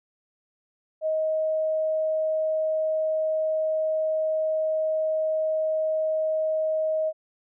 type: tone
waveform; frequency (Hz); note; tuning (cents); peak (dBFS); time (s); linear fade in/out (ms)
sine; 629; D#5; +19; -22; 1.01-7.13; 50
effects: none